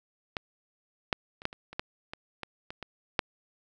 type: clicks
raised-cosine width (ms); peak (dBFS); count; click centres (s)
0.3; -15 / -9 / -29 / -12 / -27 / -28 / -14 / -22 / -20 / -23 / -22 / -7; 12; 0.368 / 1.128 / 1.419 / 1.454 / 1.529 / 1.73 / 1.795 / 2.135 / 2.433 / 2.705 / 2.827 / 3.192
effects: none